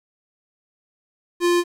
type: tone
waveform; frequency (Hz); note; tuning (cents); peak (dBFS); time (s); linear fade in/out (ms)
square; 349.2; F4; 0; -16; 1.4-1.64; 50
effects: low-pass 11000 Hz 12 dB/octave + 8-bit